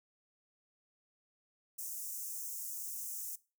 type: high-pass noise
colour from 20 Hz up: white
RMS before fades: -42 dBFS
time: 1.78-3.36 s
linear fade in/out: 10 ms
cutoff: 6000 Hz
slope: 48 dB/octave
effects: noise-tail reverb RT60 0.3 s tail -20 dB re dry